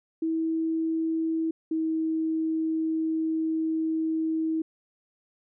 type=tone pair in turn; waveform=sine; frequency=323.7 / 320 Hz; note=E4 / D#4; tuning=-31 / +49 cents; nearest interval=unison; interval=20 cents; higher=first; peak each=-24 dBFS; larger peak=neither; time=0.22-1.51 / 1.71-4.62 s; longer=second; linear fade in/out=5 ms; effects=none